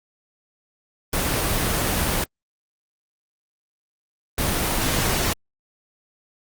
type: noise bursts at uneven times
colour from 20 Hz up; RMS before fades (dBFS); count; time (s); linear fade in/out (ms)
pink; -22; 2; 1.13-2.24 / 4.38-5.33; 2
effects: Opus 24 kbps